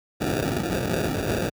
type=noise with sample-and-hold; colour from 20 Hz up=white; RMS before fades=-25 dBFS; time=0.2-1.5 s; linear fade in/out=20 ms; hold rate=1050 Hz; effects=high-pass 60 Hz 12 dB/octave